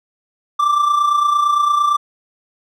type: tone with amplitude modulation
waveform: triangle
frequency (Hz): 1174.7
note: D6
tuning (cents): 0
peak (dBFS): -8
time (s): 0.59-1.97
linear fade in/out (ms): 10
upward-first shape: sine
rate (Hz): 28.8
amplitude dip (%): 55
effects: none